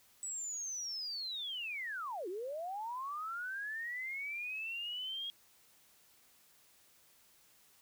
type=linear two-way sweep; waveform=sine; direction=down then up; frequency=7950 to 340.3 to 3289 Hz; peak=-38 dBFS; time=0.23-5.3 s; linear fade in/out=0 ms; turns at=2.28 s; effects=white hiss -66 dBFS RMS until 7.81 s